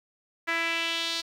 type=tone with band-pass filter sweep; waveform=sawtooth; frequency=332.4 Hz; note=E4; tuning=15 cents sharp; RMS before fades=-29 dBFS; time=0.47-1.22 s; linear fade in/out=20 ms; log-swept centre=1900 to 4300 Hz; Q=2.7; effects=9-bit